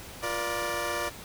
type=chord; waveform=15% pulse; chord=Bb major; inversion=second; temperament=equal with one note detuned; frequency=349.2 / 477.1 / 587.3 Hz; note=F4 / Bb4 / D5; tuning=0 / +40 / 0 cents; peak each=-29 / -29 / -25 dBFS; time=0.22-1.1 s; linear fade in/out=20 ms; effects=pink hiss -44 dBFS RMS until 1.24 s